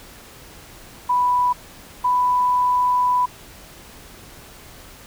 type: tone pair in turn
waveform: sine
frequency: 987.8 / 992.4 Hz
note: B5 / B5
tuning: 0 / +8 cents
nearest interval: unison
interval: 8 cents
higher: second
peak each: -15 dBFS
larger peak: neither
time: 1.09-1.53 / 2.04-3.26 s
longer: second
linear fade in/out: 10 ms
effects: pink hiss -43 dBFS RMS until 5.06 s